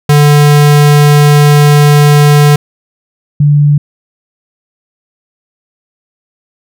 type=tone pair in turn; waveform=square / sine; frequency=146.83 / 146.21 Hz; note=D3 / D3; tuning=0 / -7 cents; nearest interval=unison; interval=7 cents; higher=first; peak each=-3 dBFS; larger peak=neither; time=0.09-2.56 / 3.4-3.78 s; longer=first; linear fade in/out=5 ms; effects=none